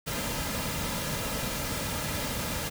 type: noise with comb filter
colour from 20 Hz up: pink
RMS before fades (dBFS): -32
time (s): 0.06-2.7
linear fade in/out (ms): 20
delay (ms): 2.7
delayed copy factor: -0.5
effects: none